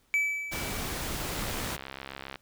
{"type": "tone with exponential decay", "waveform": "triangle", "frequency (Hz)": 2302, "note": "D7", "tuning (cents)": -35, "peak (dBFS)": -20, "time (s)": [0.14, 1.16], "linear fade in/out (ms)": 0, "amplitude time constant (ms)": 220}
{"type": "noise", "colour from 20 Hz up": "pink", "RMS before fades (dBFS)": -34, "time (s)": [0.51, 1.77], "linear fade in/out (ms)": 20}
{"type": "click train", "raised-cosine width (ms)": 0.3, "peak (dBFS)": -22, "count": 71, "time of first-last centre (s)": [1.32, 2.357], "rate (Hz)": 67.5}
{"effects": ["pink hiss -67 dBFS RMS until 2.41 s"]}